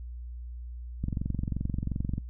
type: click train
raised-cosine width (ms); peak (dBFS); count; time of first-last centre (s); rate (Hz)
5; -18; 27; 1.04-2.18; 22.8
effects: noise-tail reverb RT60 0.1 s tail -22 dB re dry + added 60 Hz sine -37 dBFS peak until 2.29 s